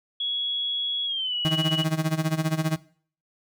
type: tone with pitch glide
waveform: sine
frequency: 3347 to 2931 Hz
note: G#7 to F#7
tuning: +13 to -17 cents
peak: -25 dBFS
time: 0.2-1.84 s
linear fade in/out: 5 ms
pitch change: -230 cents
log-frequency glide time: 1.05-1.35 s
type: tone with tremolo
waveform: 35% pulse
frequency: 158.3 Hz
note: D#3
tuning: 30 cents sharp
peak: -18 dBFS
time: 1.45-2.76 s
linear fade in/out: 0 ms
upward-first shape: sine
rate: 15 Hz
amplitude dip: 85%
effects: noise-tail reverb RT60 0.5 s tail -20 dB re dry